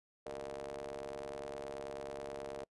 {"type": "ring-modulated tone", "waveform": "sawtooth", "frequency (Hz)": 69.3, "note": "C#2", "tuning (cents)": 0, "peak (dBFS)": -35, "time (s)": [0.26, 2.64], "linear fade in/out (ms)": 0, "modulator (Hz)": 530, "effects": ["noise-tail reverb RT60 0.1 s tail -26 dB re dry", "resampled to 24000 Hz"]}